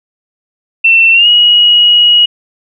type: tone with pitch glide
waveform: sine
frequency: 2691 to 2901 Hz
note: E7 to F#7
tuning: +35 to -35 cents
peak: -3 dBFS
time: 0.84-2.26 s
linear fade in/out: 10 ms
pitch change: +130 cents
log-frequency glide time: 1.13-1.28 s
effects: none